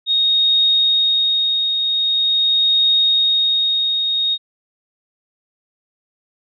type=tone with tremolo; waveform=sine; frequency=3729 Hz; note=A#7; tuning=in tune; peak=-11 dBFS; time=0.06-4.38 s; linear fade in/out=50 ms; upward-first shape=triangle; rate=0.44 Hz; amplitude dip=45%; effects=none